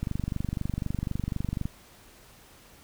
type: click train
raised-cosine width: 5 ms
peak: -17 dBFS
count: 40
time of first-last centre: 0.03-1.655 s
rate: 24 Hz
effects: pink hiss -54 dBFS RMS until 2.83 s